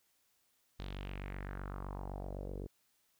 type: tone with low-pass filter sweep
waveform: sawtooth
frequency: 47.85 Hz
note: G1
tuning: 41 cents flat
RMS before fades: -43 dBFS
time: 0.79-2.67 s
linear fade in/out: 10 ms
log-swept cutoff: 4000 to 410 Hz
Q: 3.1
effects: white hiss -75 dBFS RMS until 3.19 s